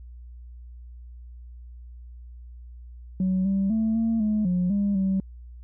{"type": "tone with pitch steps", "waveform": "sine", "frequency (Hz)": [186.7, 194.8, 221.3, 226.4, 213, 179.9, 201.6, 191.7], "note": ["F#3", "G3", "A3", "A3", "G#3", "F#3", "G3", "G3"], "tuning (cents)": [16, -11, 10, 50, 44, -48, 49, -38], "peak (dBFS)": -19, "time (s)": [3.2, 5.2], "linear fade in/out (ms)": 2, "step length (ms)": 250, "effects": ["tanh soft clip ceiling -18 dBFS", "added 60 Hz sine -40 dBFS peak until 5.63 s"]}